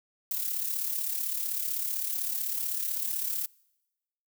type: noise with amplitude modulation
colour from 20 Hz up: violet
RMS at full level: -29 dBFS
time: 0.31-3.46 s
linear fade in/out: 0 ms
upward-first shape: sine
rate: 35.8 Hz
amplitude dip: 55%
effects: noise-tail reverb RT60 1.0 s tail -26 dB re dry